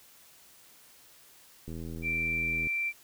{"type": "click train", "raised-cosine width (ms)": 3, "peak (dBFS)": -28, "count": 82, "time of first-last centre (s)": [1.68, 2.67], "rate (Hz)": 81.8}
{"type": "tone", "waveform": "sine", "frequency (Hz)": 2349, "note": "D7", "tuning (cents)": 0, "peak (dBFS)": -28, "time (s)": [2.02, 2.93], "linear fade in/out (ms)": 50}
{"effects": ["white hiss -57 dBFS RMS until 3.03 s"]}